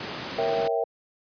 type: noise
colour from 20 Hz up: pink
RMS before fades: -33 dBFS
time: 0-0.68 s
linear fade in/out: 5 ms
type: chord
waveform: sine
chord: A# diminished seventh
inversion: none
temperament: equal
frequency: 466.2 / 554.4 / 659.3 / 784 Hz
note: A#4 / C#5 / E5 / G5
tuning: 0 / 0 / 0 / 0 cents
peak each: -26 / -32 / -27 / -30 dBFS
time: 0.38-0.84 s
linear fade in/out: 5 ms
effects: high-pass 150 Hz 12 dB/octave + resampled to 11025 Hz